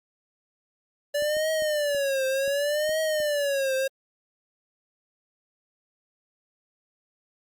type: tone with vibrato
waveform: square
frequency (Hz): 578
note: D5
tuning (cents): -28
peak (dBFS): -24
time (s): 1.14-3.88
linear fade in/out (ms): 10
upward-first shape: triangle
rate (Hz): 0.67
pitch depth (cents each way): 170
type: clicks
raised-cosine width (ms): 2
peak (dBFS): -31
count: 7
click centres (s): 1.223 / 1.368 / 1.622 / 1.948 / 2.478 / 2.893 / 3.202
effects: Opus 48 kbps